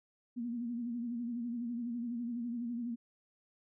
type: tone with vibrato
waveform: sine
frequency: 237.6 Hz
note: A#3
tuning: 33 cents sharp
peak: -35 dBFS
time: 0.36-2.96 s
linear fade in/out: 20 ms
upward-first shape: sine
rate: 12 Hz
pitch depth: 62 cents each way
effects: none